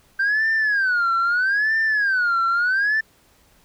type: tone with vibrato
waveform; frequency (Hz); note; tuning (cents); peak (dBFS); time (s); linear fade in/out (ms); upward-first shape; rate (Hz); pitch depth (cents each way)
sine; 1557; G6; -12; -15; 0.19-3.01; 10; sine; 0.78; 240
effects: tanh soft clip ceiling -15 dBFS + pink hiss -57 dBFS RMS until 3.64 s